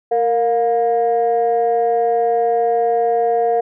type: tone pair together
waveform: sine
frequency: 463.5 / 708.2 Hz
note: A#4 / F5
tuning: -10 / +24 cents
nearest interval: perfect fifth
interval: 734 cents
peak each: -15 dBFS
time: 0.11-3.61 s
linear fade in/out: 10 ms
effects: tanh soft clip ceiling -8 dBFS